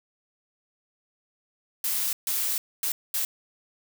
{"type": "noise bursts at uneven times", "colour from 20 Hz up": "blue", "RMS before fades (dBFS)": -27, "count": 4, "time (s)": [[1.84, 2.13], [2.27, 2.58], [2.83, 2.92], [3.14, 3.25]], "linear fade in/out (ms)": 2, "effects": []}